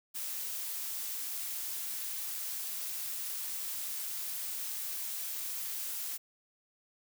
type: noise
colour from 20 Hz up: blue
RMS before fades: -38 dBFS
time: 0.14-6.18 s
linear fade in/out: 20 ms
effects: none